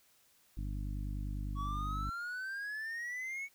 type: harmonic tone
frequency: 50 Hz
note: G1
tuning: 35 cents sharp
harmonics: 1 / 2 / 3 / 4 / 5 / 6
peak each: -37 / -43 / -47 / -49 / -51 / -53 dBFS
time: 0.57-2.1 s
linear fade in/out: 5 ms
type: exponential sweep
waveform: triangle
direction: up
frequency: 1113 to 2240 Hz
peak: -36 dBFS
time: 1.55-3.49 s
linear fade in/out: 50 ms
effects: white hiss -68 dBFS RMS until 3.54 s